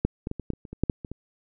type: clicks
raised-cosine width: 3 ms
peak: -8 / -17 / -17 / -20 / -14 / -26 / -29 / -24 / -9 / -9 / -22 / -22 dBFS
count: 12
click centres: 0.05 / 0.271 / 0.314 / 0.397 / 0.503 / 0.535 / 0.652 / 0.73 / 0.836 / 0.898 / 1.048 / 1.116 s
effects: none